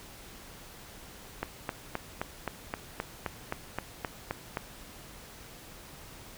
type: click train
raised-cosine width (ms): 0.5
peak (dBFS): -16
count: 13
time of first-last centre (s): 1.43-4.571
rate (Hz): 3.82
effects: pink hiss -49 dBFS RMS until 6.37 s